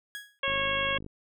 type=tone with exponential decay; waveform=30% pulse; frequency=1661.2 Hz; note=G#6; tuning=in tune; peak=-31 dBFS; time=0.15-0.39 s; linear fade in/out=0 ms; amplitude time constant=52 ms
type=harmonic tone; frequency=548 Hz; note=C#5; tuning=20 cents flat; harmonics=1 / 2 / 3 / 4 / 5 / 6; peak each=-33 / -33 / -33 / -33 / -33 / -33 dBFS; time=0.43-0.98 s; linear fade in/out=5 ms
type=click train; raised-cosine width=3 ms; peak=-30 dBFS; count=31; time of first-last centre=0.48-1.064 s; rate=51.4 Hz
effects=none